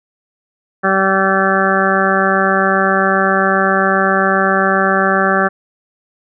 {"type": "harmonic tone", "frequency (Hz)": 192.5, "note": "G3", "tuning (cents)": -31, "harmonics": [1, 2, 3, 4, 6, 7, 8, 9], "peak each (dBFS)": [-19, -19, -19, -19, -19, -19, -19, -19], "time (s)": [0.83, 5.49], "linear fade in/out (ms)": 20, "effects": []}